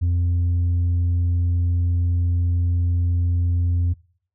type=tone; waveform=sine; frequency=87.1 Hz; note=F2; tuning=4 cents flat; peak=-14 dBFS; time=0.01-3.94 s; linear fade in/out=20 ms; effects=noise-tail reverb RT60 0.5 s tail -23 dB re dry + tanh soft clip ceiling -16 dBFS